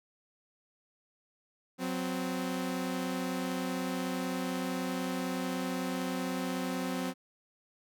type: tone pair together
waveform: sawtooth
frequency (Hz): 182.8 / 258.8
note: F#3 / C4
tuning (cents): -21 / -19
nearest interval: tritone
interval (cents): 602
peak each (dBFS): -32 / -30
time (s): 1.78-7.14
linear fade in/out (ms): 50
effects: none